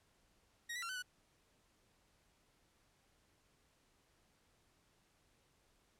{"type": "tone with pitch steps", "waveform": "sawtooth", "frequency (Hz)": [1884, 1970, 1369, 1513, 1478], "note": ["A#6", "B6", "F6", "F#6", "F#6"], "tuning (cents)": [18, -5, -35, 38, -2], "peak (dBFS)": -38, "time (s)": [0.69, 1.025], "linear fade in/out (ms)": 10, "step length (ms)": 67, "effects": ["pink hiss -74 dBFS RMS until 5.99 s", "low-pass 11000 Hz 12 dB/octave"]}